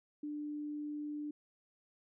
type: tone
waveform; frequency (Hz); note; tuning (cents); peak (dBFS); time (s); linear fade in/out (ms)
sine; 296.7; D4; +18; -38; 0.23-1.31; 5
effects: none